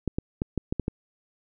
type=clicks; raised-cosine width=3 ms; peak=-13 dBFS; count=7; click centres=0.077 / 0.185 / 0.419 / 0.577 / 0.725 / 0.797 / 0.881 s; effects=none